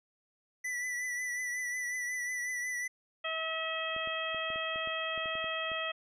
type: tone with vibrato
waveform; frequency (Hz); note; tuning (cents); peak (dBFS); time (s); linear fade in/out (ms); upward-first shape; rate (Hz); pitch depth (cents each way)
square; 1975.5; B6; 0; -34; 0.64-2.88; 10; triangle; 5.5; 39
type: harmonic tone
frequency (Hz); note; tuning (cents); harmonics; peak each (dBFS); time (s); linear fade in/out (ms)
644; E5; -41; 1 / 2 / 3 / 4 / 5; -39 / -39 / -39 / -39 / -39; 3.24-5.92; 10
type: clicks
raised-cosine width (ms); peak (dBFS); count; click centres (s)
2; -36; 12; 3.964 / 4.074 / 4.346 / 4.503 / 4.559 / 4.759 / 4.874 / 5.177 / 5.258 / 5.354 / 5.443 / 5.717
effects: low-pass 11000 Hz 12 dB/octave